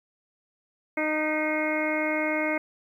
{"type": "harmonic tone with a mistuned harmonic", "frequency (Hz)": 307.8, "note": "D#4", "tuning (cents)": -19, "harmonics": [1, 2, 3, 4, 5, 6, 7, 8], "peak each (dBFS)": [-29, -29, -36, -38, -36, -39, -29, -41], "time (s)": [0.97, 2.58], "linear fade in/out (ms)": 5, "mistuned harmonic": 6, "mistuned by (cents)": 53, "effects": ["10-bit"]}